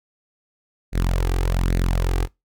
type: tone with flanger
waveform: sawtooth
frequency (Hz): 44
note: F1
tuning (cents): +14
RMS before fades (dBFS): -20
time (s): 0.92-2.28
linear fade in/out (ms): 50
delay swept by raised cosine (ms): 0.46 to 2.56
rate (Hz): 1.2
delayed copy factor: +0.65
effects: noise-tail reverb RT60 0.2 s tail -23 dB re dry